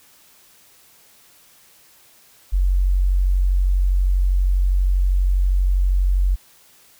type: tone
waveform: sine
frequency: 46.23 Hz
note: F#1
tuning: 1 cent flat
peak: -14 dBFS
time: 2.52-6.36 s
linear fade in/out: 20 ms
effects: white hiss -52 dBFS RMS until 6.99 s